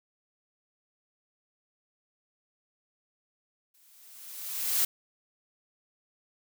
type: noise with exponential growth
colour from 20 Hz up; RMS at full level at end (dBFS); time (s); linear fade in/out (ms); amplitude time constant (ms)
blue; -24; 3.74-4.85; 5; 240
effects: none